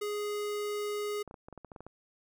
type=tone; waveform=square; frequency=415.3 Hz; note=G#4; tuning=in tune; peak=-33 dBFS; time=0.01-1.23 s; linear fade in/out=10 ms
type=clicks; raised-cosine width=1 ms; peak=-32 dBFS; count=11; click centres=1.277 / 1.311 / 1.342 / 1.485 / 1.527 / 1.577 / 1.647 / 1.718 / 1.762 / 1.806 / 1.866 s
effects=none